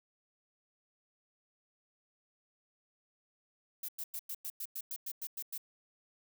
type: noise bursts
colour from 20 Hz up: violet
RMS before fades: -40 dBFS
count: 12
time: 3.83-5.579 s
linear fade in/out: 5 ms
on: 55 ms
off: 99 ms
effects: none